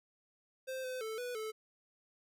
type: tone with pitch steps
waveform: square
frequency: 522 / 511 / 440.5 / 492 / 435.8 Hz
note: C5 / C5 / A4 / B4 / A4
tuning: -4 / -41 / +2 / -7 / -17 cents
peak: -39 dBFS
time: 0.67-1.52 s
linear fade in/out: 20 ms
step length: 170 ms
effects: none